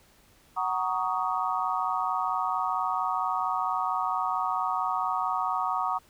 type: chord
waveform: sine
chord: D# minor seventh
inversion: first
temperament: just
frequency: 746.7 / 933.4 / 1120.1 / 1244.5 Hz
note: F#5 / A#5 / C#6 / D#6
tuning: +16 / +2 / +18 / 0 cents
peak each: -31 dBFS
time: 0.56-5.99 s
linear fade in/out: 20 ms
effects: pink hiss -60 dBFS RMS until 6.09 s